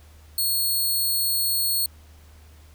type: tone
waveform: 5% pulse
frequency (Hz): 4336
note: C#8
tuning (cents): -39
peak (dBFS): -14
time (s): 0.38-1.86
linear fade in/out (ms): 2
effects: added 76 Hz sine -47 dBFS peak until 2.74 s + pink hiss -56 dBFS RMS until 2.74 s